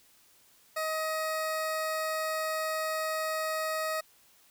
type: tone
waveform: 20% pulse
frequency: 631 Hz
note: D#5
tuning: 24 cents sharp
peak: -25 dBFS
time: 0.76-4.01 s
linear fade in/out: 10 ms
effects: white hiss -62 dBFS RMS until 4.5 s